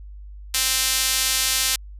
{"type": "tone with high-pass filter", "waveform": "sawtooth", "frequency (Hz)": 261.7, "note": "C4", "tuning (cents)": 0, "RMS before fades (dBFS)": -21, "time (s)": [0.54, 1.76], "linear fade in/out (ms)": 5, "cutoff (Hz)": 3800, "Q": 0.63, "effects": ["added 50 Hz sine -36 dBFS peak until 1.99 s", "resampled to 32000 Hz"]}